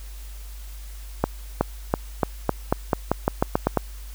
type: accelerating click train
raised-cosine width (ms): 1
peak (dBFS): -4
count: 13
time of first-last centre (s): 1.24-3.773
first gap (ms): 370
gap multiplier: 0.89
effects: added 50 Hz sine -35 dBFS peak until 4.14 s + white hiss -48 dBFS RMS until 4.14 s